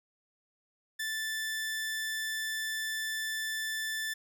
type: tone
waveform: sawtooth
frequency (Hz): 1760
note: A6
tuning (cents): 0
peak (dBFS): -29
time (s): 0.99-4.14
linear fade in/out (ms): 10
effects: none